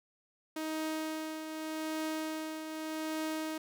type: tone with tremolo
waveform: sawtooth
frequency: 314.2 Hz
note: D#4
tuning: 17 cents sharp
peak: -29 dBFS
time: 0.56-3.58 s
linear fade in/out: 5 ms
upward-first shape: triangle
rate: 0.84 Hz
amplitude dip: 55%
effects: none